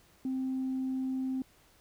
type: tone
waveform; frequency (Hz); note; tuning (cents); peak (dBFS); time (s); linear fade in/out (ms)
sine; 261.6; C4; 0; -29; 0.25-1.42; 2
effects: tanh soft clip ceiling -27 dBFS + pink hiss -63 dBFS RMS until 1.8 s